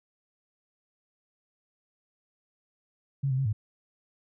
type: tone with pitch steps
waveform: sine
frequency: 138 / 130.3 / 135.5 / 106.3 Hz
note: C#3 / C3 / C#3 / G#2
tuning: -7 / -7 / -39 / +41 cents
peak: -24 dBFS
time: 3.23-3.53 s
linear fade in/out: 10 ms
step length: 75 ms
effects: none